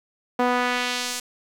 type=tone with band-pass filter sweep; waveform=sawtooth; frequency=246.9 Hz; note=B3; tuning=in tune; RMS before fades=-24 dBFS; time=0.39-1.2 s; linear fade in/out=5 ms; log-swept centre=750 to 8000 Hz; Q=0.91; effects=8-bit